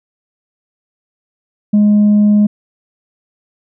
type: tone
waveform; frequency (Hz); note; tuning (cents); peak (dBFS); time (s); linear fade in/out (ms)
sine; 208.2; G#3; +5; -4; 1.73-2.47; 10
effects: tanh soft clip ceiling -5 dBFS